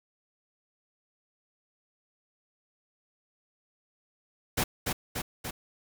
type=noise with echo; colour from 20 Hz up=pink; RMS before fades=-27 dBFS; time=4.57-4.64 s; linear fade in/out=10 ms; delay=290 ms; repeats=3; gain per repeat=-3 dB; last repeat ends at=5.51 s; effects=none